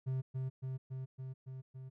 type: tone with echo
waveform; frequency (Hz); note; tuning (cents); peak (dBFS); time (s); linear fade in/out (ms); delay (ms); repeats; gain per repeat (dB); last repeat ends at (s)
triangle; 130.81; C3; 0; -31; 0.06-0.22; 20; 280; 6; -2; 1.9
effects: none

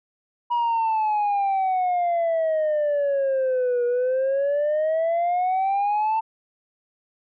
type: exponential two-way sweep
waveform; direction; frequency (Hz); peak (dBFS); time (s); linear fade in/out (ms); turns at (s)
sine; down then up; 965 to 480 to 896; -17; 0.5-6.21; 20; 3.85
effects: tanh soft clip ceiling -18 dBFS

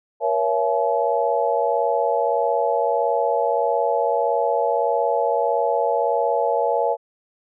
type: tone cluster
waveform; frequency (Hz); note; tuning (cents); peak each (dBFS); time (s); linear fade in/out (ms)
sine; 474.4 / 556 / 672 / 853; A#4 / C#5 / E5 / G#5; +30 / +5 / +33 / +46; -23; 0.2-6.97; 50
effects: none

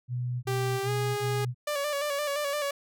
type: tone bursts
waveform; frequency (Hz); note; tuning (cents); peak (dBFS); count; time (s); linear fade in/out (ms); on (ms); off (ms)
sine; 123.47; B2; 0; -28; 4; 0.08-1.546; 50; 350; 22
type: tone with pitch glide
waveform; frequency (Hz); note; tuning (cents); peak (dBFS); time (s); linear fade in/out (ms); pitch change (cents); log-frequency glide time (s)
sawtooth; 392 to 412.4; G4 to G#4; 0 to -12; -25; 0.47-1.45; 5; +88; 0.84-0.9
type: tone with vibrato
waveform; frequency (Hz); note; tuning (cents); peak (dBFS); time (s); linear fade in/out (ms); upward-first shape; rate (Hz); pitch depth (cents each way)
sawtooth; 578; D5; -28; -24; 1.67-2.71; 5; square; 5.8; 44
effects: none

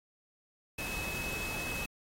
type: tone in noise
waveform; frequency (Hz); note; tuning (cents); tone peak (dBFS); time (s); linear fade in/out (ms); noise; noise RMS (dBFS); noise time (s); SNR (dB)
sine; 2578; E7; -39; -38; 0.78-1.86; 5; pink; -40; 0.78-1.86; -1
effects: AAC 48 kbps

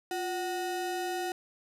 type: ring-modulated tone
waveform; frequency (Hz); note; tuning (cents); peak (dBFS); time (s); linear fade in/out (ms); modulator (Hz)
square; 551; C#5; -11; -29; 0.11-1.32; 2; 198
effects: resampled to 32000 Hz + 10-bit

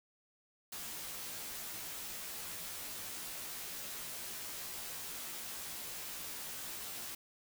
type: noise with comb filter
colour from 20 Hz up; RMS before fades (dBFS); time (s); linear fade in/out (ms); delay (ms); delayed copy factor
white; -44; 0.72-7.15; 5; 15; -1
effects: none

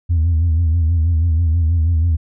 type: tone with vibrato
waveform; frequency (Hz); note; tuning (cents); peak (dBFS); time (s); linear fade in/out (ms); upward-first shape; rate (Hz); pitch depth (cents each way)
sine; 82.41; E2; 0; -10; 0.09-2.17; 20; sine; 6.2; 87
effects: tanh soft clip ceiling -10 dBFS

